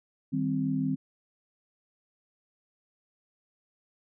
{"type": "chord", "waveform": "sine", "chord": "C minor", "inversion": "first", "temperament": "equal", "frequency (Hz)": [155.56, 196, 261.6], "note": ["Eb3", "G3", "C4"], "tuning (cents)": [0, 0, 0], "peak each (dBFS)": [-31, -33, -28], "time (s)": [0.32, 0.96], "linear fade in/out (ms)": 20, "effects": []}